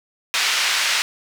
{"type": "band-pass noise", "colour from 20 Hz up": "pink", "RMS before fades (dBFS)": -20, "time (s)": [0.34, 1.02], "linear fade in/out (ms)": 0, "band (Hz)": [1800, 5500], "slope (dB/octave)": 12, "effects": []}